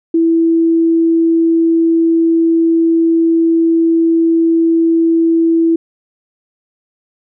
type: tone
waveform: sine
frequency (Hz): 330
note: E4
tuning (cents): +2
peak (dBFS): -8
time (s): 0.14-5.76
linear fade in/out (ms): 5
effects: none